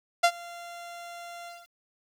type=tone with ADSR envelope; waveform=sawtooth; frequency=691 Hz; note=F5; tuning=19 cents flat; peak=-12 dBFS; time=0.23-1.69 s; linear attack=13 ms; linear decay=65 ms; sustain=-24 dB; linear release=220 ms; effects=low-pass 9000 Hz 12 dB/octave + 9-bit